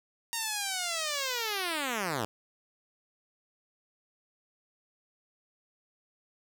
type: linear sweep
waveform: 5% pulse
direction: down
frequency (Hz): 932.3 to 98.4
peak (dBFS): -19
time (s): 0.33-2.25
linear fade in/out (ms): 0
effects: none